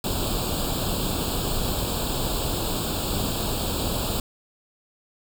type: noise with comb filter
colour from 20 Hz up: pink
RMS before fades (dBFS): -26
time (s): 0.04-4.2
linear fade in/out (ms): 2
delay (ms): 0.25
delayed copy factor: +0.95
effects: none